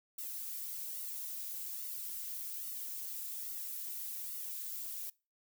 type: noise with flanger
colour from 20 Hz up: violet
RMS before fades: -42 dBFS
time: 0.18-5.1 s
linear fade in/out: 5 ms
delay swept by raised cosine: 1.2 to 3.2 ms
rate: 1.2 Hz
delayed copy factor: -0.95
effects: noise-tail reverb RT60 0.3 s tail -23 dB re dry